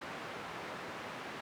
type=band-pass noise; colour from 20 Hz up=white; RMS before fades=-44 dBFS; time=0.01-1.41 s; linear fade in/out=10 ms; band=130 to 1600 Hz; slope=12 dB/octave; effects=none